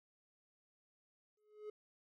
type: tone with exponential growth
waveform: triangle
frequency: 423.2 Hz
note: G#4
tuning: 33 cents sharp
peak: -40 dBFS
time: 1.37-1.7 s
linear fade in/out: 5 ms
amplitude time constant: 70 ms
effects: none